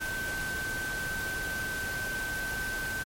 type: tone in noise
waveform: sine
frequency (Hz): 1542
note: G6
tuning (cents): -29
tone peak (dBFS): -32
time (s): 0-3.04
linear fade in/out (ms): 20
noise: pink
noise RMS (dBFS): -38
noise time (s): 0-3.04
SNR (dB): +3
effects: MP3 64 kbps